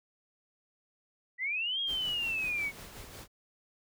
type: linear two-way sweep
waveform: sine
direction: up then down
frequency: 1932 to 3284 to 2201 Hz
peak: -30 dBFS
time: 1.38-2.72 s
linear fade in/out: 50 ms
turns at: 1.8 s
type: noise with tremolo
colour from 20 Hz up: pink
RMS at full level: -46 dBFS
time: 1.86-3.28 s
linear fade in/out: 50 ms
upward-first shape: sine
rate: 5.5 Hz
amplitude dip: 40%
effects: none